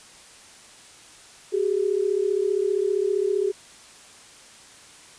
sine tone pair together, 379.8 / 415 Hz, F#4 / G#4, +45 / -1 cents, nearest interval major second, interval 154 cents, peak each -23 dBFS, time 1.52-3.52 s, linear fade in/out 20 ms, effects white hiss -48 dBFS RMS until 5.18 s + resampled to 22050 Hz

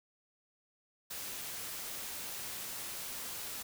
white noise, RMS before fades -42 dBFS, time 1.1-3.63 s, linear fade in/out 10 ms, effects none

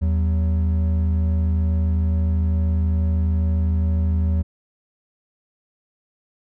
triangle tone pair together, 79.7 / 186.73 Hz, D#2 / F#3, +42 / +16 cents, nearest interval octave + minor third, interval 1474 cents, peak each -15 / -25 dBFS, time 0.01-4.43 s, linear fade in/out 20 ms, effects none

